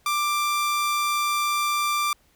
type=tone; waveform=sawtooth; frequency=1181 Hz; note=D6; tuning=9 cents sharp; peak=-18 dBFS; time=0.06-2.13 s; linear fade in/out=2 ms; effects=pink hiss -62 dBFS RMS until 2.35 s